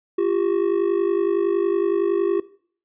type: ring-modulated tone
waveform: triangle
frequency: 371.7 Hz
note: F#4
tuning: 8 cents sharp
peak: -13 dBFS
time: 0.18-2.4 s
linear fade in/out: 5 ms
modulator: 25.4 Hz
effects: noise-tail reverb RT60 0.5 s tail -18 dB re dry + resampled to 8000 Hz